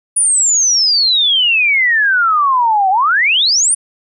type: exponential two-way sweep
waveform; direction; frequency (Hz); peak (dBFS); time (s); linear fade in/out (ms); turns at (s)
sine; down then up; 9800 to 740 to 9800; -9; 0.16-3.75; 10; 2.9
effects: none